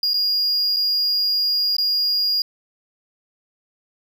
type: tone with dropouts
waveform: triangle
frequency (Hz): 4849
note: D#8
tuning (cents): -45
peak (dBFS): -16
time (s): 0.03-2.42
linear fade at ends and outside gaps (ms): 2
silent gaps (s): 0.135-0.141 / 0.763-0.767 / 1.767-1.783
effects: none